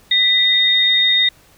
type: tone pair together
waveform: sine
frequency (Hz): 1987 / 3697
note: B6 / A#7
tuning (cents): +10 / -15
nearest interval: major seventh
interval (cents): 1075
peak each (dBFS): -18 / -12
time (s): 0.11-1.29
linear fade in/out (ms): 5
effects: pink hiss -50 dBFS RMS until 1.57 s